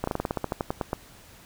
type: slowing click train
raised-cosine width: 1 ms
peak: -12 dBFS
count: 14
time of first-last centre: 0.04-0.931 s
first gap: 34 ms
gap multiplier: 1.11
effects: pink hiss -51 dBFS RMS until 1.45 s